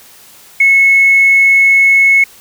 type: tone with tanh clipping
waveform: triangle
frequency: 2192 Hz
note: C#7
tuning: 20 cents flat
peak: -4 dBFS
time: 0.6-2.24 s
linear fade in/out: 5 ms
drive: 1 dB
effects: white hiss -40 dBFS RMS until 2.4 s